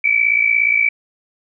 sine tone pair together, 2274 / 2331 Hz, C#7 / D7, +44 / -14 cents, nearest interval unison, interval 42 cents, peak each -15 dBFS, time 0.04-0.89 s, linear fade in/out 5 ms, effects none

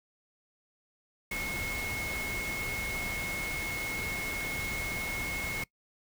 sine tone in noise, 2174 Hz, C#7, 34 cents flat, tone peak -34 dBFS, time 1.31-5.64 s, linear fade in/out 5 ms, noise pink, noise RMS -38 dBFS, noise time 1.31-5.64 s, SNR +1 dB, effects noise-tail reverb RT60 0.1 s tail -22 dB re dry

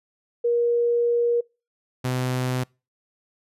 sine / sawtooth tone pair in turn, 474.5 / 127.25 Hz, A#4 / C3, +31 / -48 cents, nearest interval octave + major seventh, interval 2279 cents, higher first, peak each -18 / -19 dBFS, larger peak first, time 0.44-1.41 / 2.04-2.64 s, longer first, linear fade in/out 10 ms, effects noise-tail reverb RT60 0.3 s tail -26 dB re dry + resampled to 32000 Hz

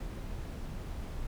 brown noise, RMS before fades -39 dBFS, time 0-1.27 s, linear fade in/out 5 ms, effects none

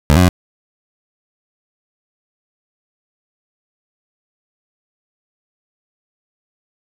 20% pulse tone with pitch steps, 73.3 / 90.4 / 89.7 Hz, D2 / F#2 / F2, -3 / -40 / +47 cents, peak -3 dBFS, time 0.1-0.289 s, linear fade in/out 0 ms, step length 63 ms, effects none

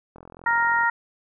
click train, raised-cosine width 1 ms, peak -29 dBFS, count 30, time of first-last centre 0.16-0.834 s, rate 43 Hz
harmonic tone, 467 Hz, A#4, 3 cents sharp, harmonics 2 / 3 / 4, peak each -22 / -23 / -23 dBFS, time 0.46-0.9 s, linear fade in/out 5 ms
effects none

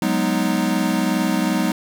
square chord, G# minor seventh, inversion third, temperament equal, 185 / 207.7 / 246.9 / 311.1 Hz, F#3 / G#3 / B3 / D#4, 0 / 0 / 0 / 0 cents, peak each -24 dBFS, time 0.02-1.72 s, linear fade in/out 2 ms, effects none

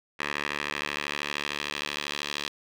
10% pulse tone with band-pass filter sweep, 73 Hz, D2, 10 cents flat, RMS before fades -33 dBFS, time 0.19-2.49 s, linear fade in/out 10 ms, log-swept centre 2100 to 3500 Hz, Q 1.5, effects none

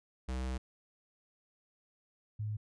square / sine tone pair in turn, 64 / 106.37 Hz, C2 / G#2, -38 / +42 cents, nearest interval major sixth, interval 880 cents, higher second, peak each -35 / -34 dBFS, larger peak second, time 0.28-0.58 / 2.39-2.57 s, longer first, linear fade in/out 10 ms, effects resampled to 22050 Hz

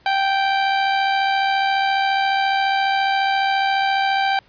sawtooth tone with amplitude modulation, 782 Hz, G5, 4 cents flat, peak -11 dBFS, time 0.06-4.39 s, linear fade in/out 2 ms, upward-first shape sine, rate 74.5 Hz, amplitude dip 35%, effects pink hiss -54 dBFS RMS until 4.48 s + resampled to 11025 Hz

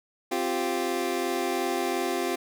25% pulse chord, C suspended fourth, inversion none, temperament equal, 261.6 / 349.2 / 392 Hz, C4 / F4 / G4, 0 / 0 / 0 cents, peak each -29 / -25 / -27 dBFS, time 0.31-2.36 s, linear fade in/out 10 ms, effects none

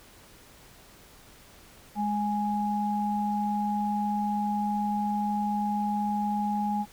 sine tone pair together, 207.7 / 830.8 Hz, G#3 / G#5, 0 / 0 cents, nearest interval 2 octaves, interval 2400 cents, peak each -28 dBFS, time 1.95-6.86 s, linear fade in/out 50 ms, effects pink hiss -53 dBFS RMS until 6.92 s

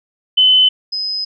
sine tone pair in turn, 3032 / 5050 Hz, F#7 / D#8, +42 / +25 cents, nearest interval major sixth, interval 883 cents, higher second, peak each -7 / -18 dBFS, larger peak first, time 0.37-0.69 / 0.92-1.25 s, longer second, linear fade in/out 10 ms, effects none

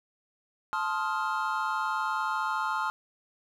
triangle chord, F dominant seventh, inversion first, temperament just, 873.1 / 1047.7 / 1257.2 / 1396.9 Hz, A5 / C6 / Eb6 / F6, -14 / +2 / +18 / 0 cents, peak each -31 / -31 / -32 / -31 dBFS, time 0.73-2.9 s, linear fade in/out 0 ms, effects none

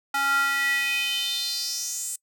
square tone with high-pass filter sweep, 277.2 Hz, C#4, in tune, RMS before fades -26 dBFS, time 0.14-2.16 s, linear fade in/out 5 ms, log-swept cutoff 1100 to 8200 Hz, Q 4.9, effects noise-tail reverb RT60 0.1 s tail -24 dB re dry

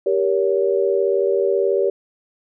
sine chord, G diminished, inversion none, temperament just, 392 / 470.4 / 564.5 Hz, G4 / Bb4 / Db5, 0 / +16 / +31 cents, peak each -18 / -21 / -21 dBFS, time 0.06-1.9 s, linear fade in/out 5 ms, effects none

